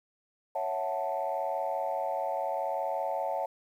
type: chord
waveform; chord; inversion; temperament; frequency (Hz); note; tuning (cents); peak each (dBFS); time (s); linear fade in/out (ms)
sine; F# minor seventh; second; equal; 554.4 / 659.3 / 740 / 880; C#5 / E5 / F#5 / A5; 0 / 0 / 0 / 0; -34 / -34 / -34 / -34; 0.55-3.46; 5
effects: tanh soft clip ceiling -21 dBFS + 10-bit